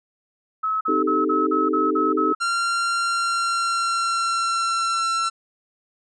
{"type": "tone bursts", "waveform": "sine", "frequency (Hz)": 1291, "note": "E6", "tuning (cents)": -37, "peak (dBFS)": -20, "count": 8, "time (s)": [0.63, 2.35], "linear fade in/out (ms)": 10, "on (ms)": 180, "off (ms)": 40}
{"type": "chord", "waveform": "sine", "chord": "A half-diminished seventh", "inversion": "first", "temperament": "equal", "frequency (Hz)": [261.6, 311.1, 392, 440], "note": ["C4", "Eb4", "G4", "A4"], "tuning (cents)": [0, 0, 0, 0], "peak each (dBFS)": [-28, -23, -25, -26], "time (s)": [0.88, 2.33], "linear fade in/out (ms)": 5}
{"type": "tone with pitch glide", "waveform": "45% pulse", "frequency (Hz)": [1380, 1349.3], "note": ["F6", "E6"], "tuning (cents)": [-21, 40], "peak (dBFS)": -20, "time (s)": [2.4, 5.3], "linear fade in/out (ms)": 20, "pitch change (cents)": -39, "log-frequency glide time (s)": [2.98, 5.15]}
{"effects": ["resampled to 22050 Hz"]}